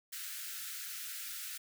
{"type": "high-pass noise", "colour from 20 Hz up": "white", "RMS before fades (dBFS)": -43, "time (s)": [0.12, 1.58], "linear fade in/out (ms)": 10, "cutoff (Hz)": 1300, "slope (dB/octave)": 96, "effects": []}